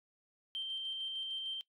sine tone with tremolo, 3136 Hz, G7, in tune, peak -35 dBFS, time 0.55-1.61 s, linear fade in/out 0 ms, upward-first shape square, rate 6.6 Hz, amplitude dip 25%, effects noise-tail reverb RT60 0.1 s tail -19 dB re dry + tanh soft clip ceiling -31 dBFS

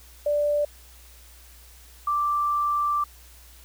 sine tone pair in turn, 587.3 / 1174.6 Hz, D5 / D6, 0 / 0 cents, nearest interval octave, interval 1200 cents, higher second, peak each -20 / -21 dBFS, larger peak first, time 0.26-0.65 / 2.07-3.04 s, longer second, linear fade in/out 5 ms, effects added 60 Hz sine -49 dBFS peak until 3.64 s + white hiss -52 dBFS RMS until 3.64 s

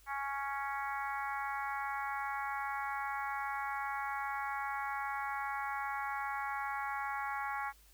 harmonic tone, 277.5 Hz, C#4, 2 cents sharp, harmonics 3 / 4 / 5 / 6 / 7 / 8, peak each -39 / -41 / -43 / -45 / -46 / -47 dBFS, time 0.06-7.73 s, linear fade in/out 50 ms, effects added 50 Hz sine -62 dBFS peak until 7.93 s + white hiss -65 dBFS RMS until 7.93 s

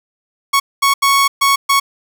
sawtooth tone bursts at uneven times, 1108.7 Hz, C#6, in tune, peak -6 dBFS, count 5, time 0.53-0.6 / 0.82-0.94 / 1.02-1.28 / 1.41-1.56 / 1.69-1.8 s, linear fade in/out 10 ms, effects none

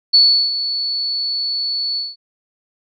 sine tone with ADSR envelope, 4435 Hz, C#8, in tune, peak -6 dBFS, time 0.13-2.16 s, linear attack 15 ms, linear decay 360 ms, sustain -12 dB, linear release 190 ms, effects none

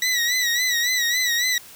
20% pulse tone with vibrato, 1945 Hz, B6, 27 cents flat, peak -14 dBFS, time 0.02-1.58 s, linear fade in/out 2 ms, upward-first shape sine, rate 3.6 Hz, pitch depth 73 cents each way, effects white hiss -44 dBFS RMS until 1.75 s

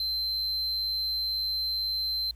triangle tone, 4101 Hz, C8, 36 cents flat, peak -26 dBFS, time 0-2.31 s, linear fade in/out 2 ms, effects added 60 Hz sine -45 dBFS peak until 2.35 s + pink hiss -66 dBFS RMS until 2.35 s

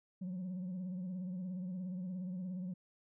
sine tone with vibrato, 183 Hz, F#3, 19 cents flat, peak -36 dBFS, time 0.21-2.74 s, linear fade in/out 10 ms, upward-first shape sine, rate 17 Hz, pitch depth 67 cents each way, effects tanh soft clip ceiling -37 dBFS

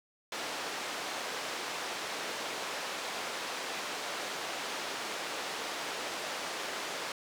pink band-pass noise, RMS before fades -38 dBFS, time 0.32-7.12 s, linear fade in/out 2 ms, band 470 to 6100 Hz, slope 12 dB/octave, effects none

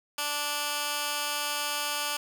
15% pulse tone with high-pass filter, 292.8 Hz, D4, 5 cents flat, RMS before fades -31 dBFS, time 0.18-2.17 s, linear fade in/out 5 ms, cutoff 1500 Hz, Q 0.55, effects none

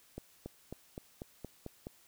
accelerating click train, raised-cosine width 2 ms, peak -28 dBFS, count 8, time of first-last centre 0.18-1.869 s, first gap 280 ms, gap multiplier 0.95, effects white hiss -64 dBFS RMS until 2.07 s

